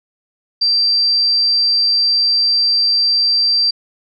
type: tone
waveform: sine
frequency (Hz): 4699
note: D8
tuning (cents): 0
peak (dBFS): -11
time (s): 0.61-3.71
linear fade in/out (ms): 10
effects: none